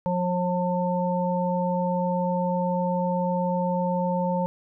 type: harmonic tone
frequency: 179.2 Hz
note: F3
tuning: 45 cents sharp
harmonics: 1 / 3 / 5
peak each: -25 / -27 / -28 dBFS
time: 0.06-4.46 s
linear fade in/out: 0 ms
effects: none